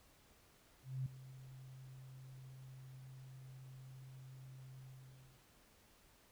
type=tone with ADSR envelope; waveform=sine; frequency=130.9 Hz; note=C3; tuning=1 cent sharp; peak=-36 dBFS; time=0.83-5.47 s; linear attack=230 ms; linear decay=4 ms; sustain=-16 dB; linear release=610 ms; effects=pink hiss -68 dBFS RMS until 6.31 s

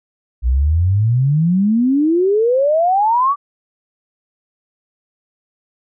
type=exponential sweep; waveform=sine; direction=up; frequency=58 to 1174.7 Hz; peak=-11 dBFS; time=0.42-3.36 s; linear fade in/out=50 ms; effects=none

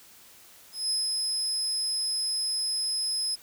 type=tone with ADSR envelope; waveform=35% pulse; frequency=5100 Hz; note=D#8; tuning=42 cents sharp; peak=-22 dBFS; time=0.72-3.36 s; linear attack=180 ms; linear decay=170 ms; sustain=-2 dB; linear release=20 ms; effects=white hiss -53 dBFS RMS until 3.42 s

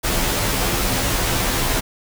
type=noise with comb filter; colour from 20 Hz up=pink; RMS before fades=-20 dBFS; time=0.03-1.81 s; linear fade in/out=20 ms; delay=13 ms; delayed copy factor=-1; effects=none

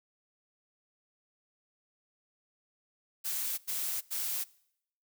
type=noise bursts; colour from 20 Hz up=blue; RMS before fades=-34 dBFS; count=3; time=3.24-4.444 s; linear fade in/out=20 ms; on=340 ms; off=92 ms; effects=noise-tail reverb RT60 0.7 s tail -22 dB re dry

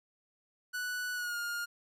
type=tone with pitch glide; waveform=45% pulse; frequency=1480 to 1416.4 Hz; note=F#6 to F6; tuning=0 to +24 cents; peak=-34 dBFS; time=0.73-1.66 s; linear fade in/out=20 ms; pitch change=-76 cents; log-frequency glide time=1.14-1.38 s; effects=none

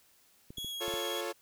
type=clicks; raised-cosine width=3 ms; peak=-33 dBFS; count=5; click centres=0.505 / 0.583 / 0.646 / 0.881 / 0.939 s
type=tone with vibrato; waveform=40% pulse; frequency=3322 Hz; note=G#7; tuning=in tune; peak=-36 dBFS; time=0.57-1.21 s; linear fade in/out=5 ms; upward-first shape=square; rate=3.4 Hz; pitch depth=10 cents each way
type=chord; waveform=sawtooth; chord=F augmented; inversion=none; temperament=equal; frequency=349.2 / 440 / 554.4 Hz; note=F4 / A4 / C#5; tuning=0 / 0 / 0 cents; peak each=-35 dBFS; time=0.8-1.33 s; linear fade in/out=20 ms
effects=white hiss -65 dBFS RMS until 1.41 s

